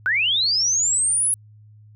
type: linear sweep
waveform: sine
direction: up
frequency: 1440 to 10620 Hz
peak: -17 dBFS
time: 0.06-1.34 s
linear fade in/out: 0 ms
effects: added 106 Hz sine -45 dBFS peak until 1.95 s